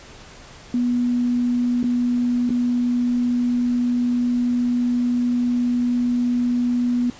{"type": "tone with dropouts", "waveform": "sine", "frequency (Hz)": 243.8, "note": "B3", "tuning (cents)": -22, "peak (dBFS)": -17, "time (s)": [0.74, 7.1], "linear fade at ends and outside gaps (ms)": 2, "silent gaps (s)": [[1.83, 1.84], [2.494, 2.503]], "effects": ["pink hiss -43 dBFS RMS until 7.19 s", "resampled to 16000 Hz"]}